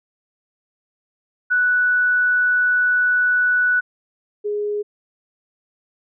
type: tone pair in turn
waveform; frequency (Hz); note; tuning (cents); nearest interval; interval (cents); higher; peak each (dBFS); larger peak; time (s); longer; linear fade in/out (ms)
sine; 1480 / 415.3; F#6 / G#4; 0 / 0; octave + minor seventh; 2200; first; -14 / -20; first; 1.5-3.81 / 4.44-4.83; first; 20
effects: none